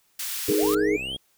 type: high-pass noise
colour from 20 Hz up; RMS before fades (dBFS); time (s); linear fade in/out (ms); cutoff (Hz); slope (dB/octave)
white; -31; 0.19-0.75; 5; 1700; 12
type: linear sweep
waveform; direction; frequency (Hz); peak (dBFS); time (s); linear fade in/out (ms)
triangle; up; 45.57 to 3322; -28; 0.48-1.17; 10
type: chord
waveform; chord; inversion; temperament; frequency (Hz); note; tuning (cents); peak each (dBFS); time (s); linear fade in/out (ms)
sine; D# suspended fourth; none; equal; 311.1 / 415.3 / 466.2; D#4 / G#4 / A#4; 0 / 0 / 0; -24 / -22 / -28; 0.48-0.97; 10
type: click train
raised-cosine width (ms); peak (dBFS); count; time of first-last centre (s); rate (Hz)
2; -27; 36; 0.63-1.162; 65.8
effects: white hiss -65 dBFS RMS until 1.37 s